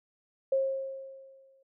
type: tone with exponential decay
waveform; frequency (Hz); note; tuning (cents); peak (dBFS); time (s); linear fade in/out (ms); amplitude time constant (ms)
sine; 537; C5; +45; -22; 0.52-1.63; 5; 240
effects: none